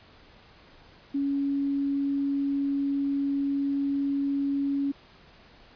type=tone; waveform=sine; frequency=279.3 Hz; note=C#4; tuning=13 cents sharp; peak=-24 dBFS; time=1.14-4.92 s; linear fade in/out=10 ms; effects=pink hiss -54 dBFS RMS until 5.75 s + resampled to 11025 Hz